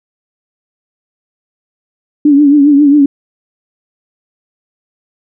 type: tone with vibrato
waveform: sine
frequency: 287.9 Hz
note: D4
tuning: 34 cents flat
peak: -3 dBFS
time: 2.25-3.06 s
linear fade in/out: 5 ms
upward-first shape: triangle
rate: 7.4 Hz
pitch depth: 83 cents each way
effects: none